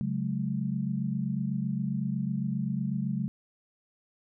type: chord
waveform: sine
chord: C# suspended fourth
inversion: none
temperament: equal with one note detuned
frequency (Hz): 138.59 / 185 / 212.8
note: C#3 / F#3 / G#3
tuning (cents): 0 / 0 / +42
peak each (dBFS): -32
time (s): 0.01-3.28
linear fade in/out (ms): 0
effects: none